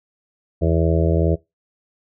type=harmonic tone; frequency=82 Hz; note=E2; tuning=9 cents flat; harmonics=1 / 2 / 4 / 5 / 6 / 7 / 8; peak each=-18 / -21 / -24 / -25 / -26 / -26 / -27 dBFS; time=0.61-1.36 s; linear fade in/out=20 ms; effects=noise-tail reverb RT60 0.2 s tail -22 dB re dry